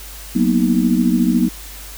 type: chord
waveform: sine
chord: B major seventh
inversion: second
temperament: equal with one note detuned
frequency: 185 / 233.1 / 246.9 / 313.1 Hz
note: F#3 / A#3 / B3 / D#4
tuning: 0 / 0 / 0 / +11 cents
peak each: -18 / -17 / -17 / -20 dBFS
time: 0.35-1.49 s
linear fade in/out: 10 ms
effects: added 50 Hz sine -35 dBFS peak until 1.97 s + white hiss -36 dBFS RMS until 1.97 s